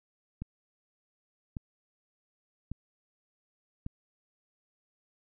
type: click train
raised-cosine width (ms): 5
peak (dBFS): -24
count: 4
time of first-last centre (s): 0.42-3.864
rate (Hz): 0.871
effects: none